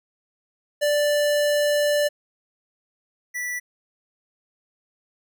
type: tone pair in turn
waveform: square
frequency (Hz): 587.3 / 1963.5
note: D5 / B6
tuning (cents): 0 / -11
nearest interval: octave + major sixth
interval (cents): 2089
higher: second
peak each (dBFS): -19 / -27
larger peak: first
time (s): 0.81-2.09 / 3.34-3.6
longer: first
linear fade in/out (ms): 20
effects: none